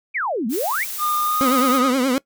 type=exponential two-way sweep; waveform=sine; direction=down then up; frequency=2489 to 203.5 to 2489 Hz; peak=-20 dBFS; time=0.14-0.85 s; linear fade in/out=20 ms; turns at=0.47 s
type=noise; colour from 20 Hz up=blue; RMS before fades=-29 dBFS; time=0.49-1.81 s; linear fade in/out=50 ms
type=tone with pitch glide; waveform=triangle; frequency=1212 to 1250.4 Hz; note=D#6 to D#6; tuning=-46 to +8 cents; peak=-17 dBFS; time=0.98-1.93 s; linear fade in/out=50 ms; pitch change=+54 cents; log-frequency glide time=1.24-1.46 s
type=tone with vibrato; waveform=30% pulse; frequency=259.7 Hz; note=C4; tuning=13 cents flat; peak=-14 dBFS; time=1.41-2.18 s; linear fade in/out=0 ms; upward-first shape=triangle; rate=9.5 Hz; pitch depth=130 cents each way
effects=noise-tail reverb RT60 0.1 s tail -22 dB re dry